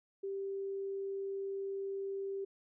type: tone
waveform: sine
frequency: 392 Hz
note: G4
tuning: in tune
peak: -36 dBFS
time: 0.23-2.45 s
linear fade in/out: 10 ms
effects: none